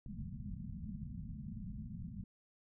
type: low-pass noise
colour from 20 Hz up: white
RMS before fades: -45 dBFS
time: 0.06-2.24 s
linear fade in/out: 2 ms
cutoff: 230 Hz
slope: 96 dB/octave
effects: none